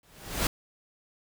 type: noise with exponential growth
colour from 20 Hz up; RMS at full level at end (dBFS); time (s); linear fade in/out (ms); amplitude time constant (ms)
pink; -24; 0.03-0.47; 2; 95
effects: none